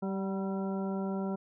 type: harmonic tone with a mistuned harmonic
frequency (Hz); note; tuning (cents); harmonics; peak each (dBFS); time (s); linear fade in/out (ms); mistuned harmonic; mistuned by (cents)
193.9; G3; -19; 1 / 2 / 3 / 4 / 5 / 7; -32 / -38 / -42 / -44 / -46 / -49; 0.02-1.36; 10; 4; -36
effects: none